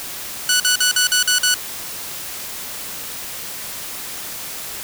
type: tone bursts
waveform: 10% pulse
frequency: 1481 Hz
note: F#6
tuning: 1 cent sharp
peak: -5 dBFS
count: 7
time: 0.49-1.542 s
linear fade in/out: 2 ms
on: 110 ms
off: 47 ms
effects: white hiss -30 dBFS RMS until 4.83 s